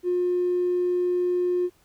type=tone with tanh clipping; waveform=triangle; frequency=357.3 Hz; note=F4; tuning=40 cents sharp; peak=-20 dBFS; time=0.03-1.7 s; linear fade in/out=50 ms; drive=1 dB; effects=pink hiss -62 dBFS RMS until 1.84 s